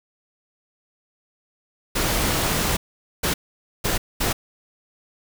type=noise bursts at uneven times; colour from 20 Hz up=pink; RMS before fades=-22 dBFS; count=4; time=1.95-2.77 / 3.23-3.34 / 3.84-3.98 / 4.2-4.33 s; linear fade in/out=10 ms; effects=none